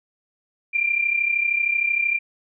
sine tone pair together, 2353 / 2386 Hz, D7 / D7, +3 / +27 cents, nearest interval unison, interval 24 cents, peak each -24 / -20 dBFS, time 0.73-2.19 s, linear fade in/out 20 ms, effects none

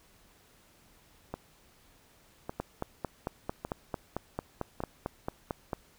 two click trains, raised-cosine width 1 ms, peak -18 / -21 dBFS, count 15 / 4, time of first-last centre 2.6-5.732 / 1.34-4.804 s, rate 4.47 / 0.866 Hz, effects pink hiss -62 dBFS RMS until 5.98 s

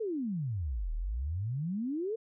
sine exponential two-way sweep, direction down then up, 466.2 to 36.71 to 466.2 Hz, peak -31 dBFS, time 0-2.16 s, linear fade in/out 10 ms, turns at 0.93 s, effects none

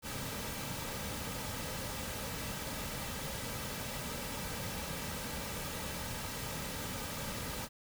pink noise with comb filter, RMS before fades -40 dBFS, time 0.02-7.69 s, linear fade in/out 50 ms, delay 2.8 ms, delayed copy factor -0.5, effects none

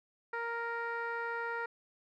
15% pulse tone with low-pass filter, 466.2 Hz, A#4, in tune, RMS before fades -37 dBFS, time 0.33-1.66 s, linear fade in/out 5 ms, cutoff 1700 Hz, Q 1.8, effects none

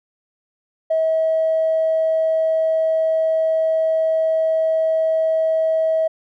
triangle tone with tanh clipping, 642 Hz, E5, 46 cents flat, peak -15 dBFS, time 0.9-6.08 s, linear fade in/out 10 ms, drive 4 dB, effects none

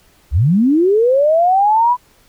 sine linear sweep, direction up, 56.3 to 1002 Hz, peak -9 dBFS, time 0.31-1.97 s, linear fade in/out 50 ms, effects pink hiss -52 dBFS RMS until 2.28 s

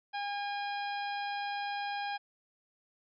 harmonic tone with a mistuned harmonic, 812 Hz, G#5, 39 cents flat, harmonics 1 / 2 / 3 / 4 / 5 / 6, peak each -35 / -41 / -45 / -47 / -49 / -51 dBFS, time 0.13-2.18 s, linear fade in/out 20 ms, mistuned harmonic 6, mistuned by +45 cents, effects none

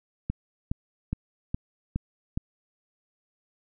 click train, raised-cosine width 5 ms, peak -15 dBFS, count 6, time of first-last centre 0.3-2.375 s, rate 2.41 Hz, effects none

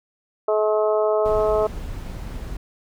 harmonic tone, 213.9 Hz, A3, 49 cents flat, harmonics 2 / 3 / 4 / 5 / 6, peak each -20 / -20 / -30 / -30 / -31 dBFS, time 0.48-1.67 s, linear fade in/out 5 ms
brown noise, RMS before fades -31 dBFS, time 1.25-2.57 s, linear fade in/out 5 ms
effects none

